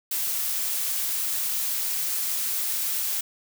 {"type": "noise", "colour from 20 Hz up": "blue", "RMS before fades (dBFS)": -27, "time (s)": [0.11, 3.21], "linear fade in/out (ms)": 5, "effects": []}